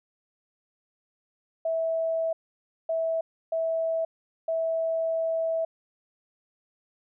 sine tone bursts at uneven times, 653 Hz, E5, 17 cents flat, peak -24 dBFS, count 4, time 1.65-2.33 / 2.89-3.21 / 3.52-4.05 / 4.48-5.65 s, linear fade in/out 5 ms, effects none

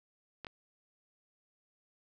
clicks, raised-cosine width 0.3 ms, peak -26 dBFS, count 2, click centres 0.447 / 0.468 s, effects none

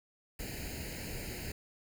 pink noise with comb filter, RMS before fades -41 dBFS, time 0.39-1.52 s, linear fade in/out 5 ms, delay 0.43 ms, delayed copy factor +0.85, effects none

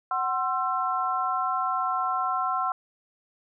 sine tone cluster, 746 / 1055 / 1340 Hz, F#5 / C6 / E6, +14 / +14 / +28 cents, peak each -29 / -28 / -28 dBFS, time 0.11-2.72 s, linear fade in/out 2 ms, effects none

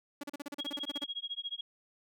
sawtooth tone bursts, 287.6 Hz, D4, 36 cents flat, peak -34 dBFS, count 14, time 0.21-1.041 s, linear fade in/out 5 ms, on 25 ms, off 37 ms
sine tone with tremolo, 3292 Hz, G#7, 16 cents flat, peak -33 dBFS, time 0.59-1.61 s, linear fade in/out 5 ms, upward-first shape sine, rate 14 Hz, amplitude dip 100%
effects none

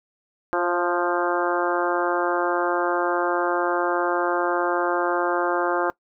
harmonic tone with a mistuned harmonic, 175.1 Hz, F3, 5 cents sharp, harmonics 2 / 3 / 4 / 5 / 6 / 7 / 8 / 9, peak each -25 / -27 / -28 / -29 / -30 / -30 / -31 / -32 dBFS, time 0.53-5.9 s, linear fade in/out 0 ms, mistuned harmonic 3, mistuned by +21 cents, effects noise-tail reverb RT60 0.1 s tail -21 dB re dry

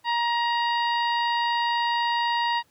harmonic tone, 944 Hz, A#5, 22 cents sharp, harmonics 1 / 2 / 3 / 4 / 5, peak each -23 / -29 / -33 / -35 / -37 dBFS, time 0.04-2.63 s, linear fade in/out 50 ms, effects pink hiss -64 dBFS RMS until 2.7 s + high-pass 80 Hz 12 dB/octave

